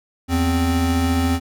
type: tone pair together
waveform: square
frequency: 82.4 / 261.6 Hz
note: E2 / C4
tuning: 0 / 0 cents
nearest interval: octave + minor sixth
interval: 2000 cents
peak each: -20 dBFS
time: 0.28-1.4 s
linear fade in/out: 50 ms
effects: none